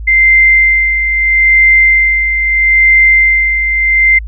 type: tone with tremolo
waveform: sine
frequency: 2086 Hz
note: C7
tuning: 6 cents flat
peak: -3 dBFS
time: 0.07-4.19 s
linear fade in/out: 10 ms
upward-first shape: sine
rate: 0.77 Hz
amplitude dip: 55%
effects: added 54 Hz sine -20 dBFS peak until 4.27 s